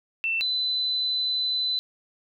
sine tone pair in turn, 2679 / 4014 Hz, E7 / B7, +27 / +27 cents, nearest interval perfect fifth, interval 700 cents, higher second, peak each -23 dBFS, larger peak neither, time 0.24-0.41 / 0.41-1.79 s, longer second, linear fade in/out 0 ms, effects none

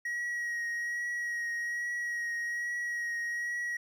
triangle tone with vibrato, 1900 Hz, A#6, 33 cents sharp, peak -30 dBFS, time 0.05-3.77 s, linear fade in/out 5 ms, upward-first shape triangle, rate 1.2 Hz, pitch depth 21 cents each way, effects none

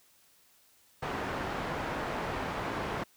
white low-pass noise, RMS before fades -35 dBFS, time 1.02-3.04 s, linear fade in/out 10 ms, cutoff 1200 Hz, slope 12 dB/octave, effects white hiss -64 dBFS RMS until 3.16 s

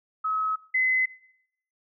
sine tone pair in turn, 1282 / 2035 Hz, E6 / C7, -49 / -49 cents, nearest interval minor sixth, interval 800 cents, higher second, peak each -24 / -20 dBFS, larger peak second, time 0.24-0.56 / 0.74-1.06 s, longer neither, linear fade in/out 10 ms, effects noise-tail reverb RT60 0.7 s tail -19 dB re dry

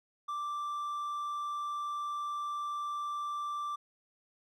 triangle tone, 1174.7 Hz, D6, in tune, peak -32 dBFS, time 0.28-3.76 s, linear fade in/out 10 ms, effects none

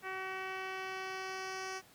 10% pulse tone with low-pass filter sweep, 378.6 Hz, F#4, 40 cents sharp, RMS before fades -41 dBFS, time 0.02-1.82 s, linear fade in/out 50 ms, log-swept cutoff 2200 to 6300 Hz, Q 1.5, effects pink hiss -61 dBFS RMS until 1.94 s + high-pass 100 Hz 12 dB/octave

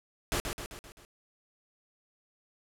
pink noise with echo, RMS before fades -30 dBFS, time 0.32-0.4 s, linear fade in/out 0 ms, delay 130 ms, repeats 5, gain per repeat -5 dB, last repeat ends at 1.05 s, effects low-pass 12000 Hz 12 dB/octave

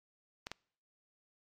clicks, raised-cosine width 0.2 ms, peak -22 dBFS, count 2, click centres 0.469 / 0.516 s, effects noise-tail reverb RT60 0.6 s tail -26 dB re dry + MP3 64 kbps

